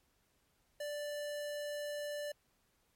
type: tone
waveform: square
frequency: 587.3 Hz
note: D5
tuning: in tune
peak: -39 dBFS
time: 0.8-2.32 s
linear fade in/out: 5 ms
effects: pink hiss -75 dBFS RMS until 2.95 s + MP3 64 kbps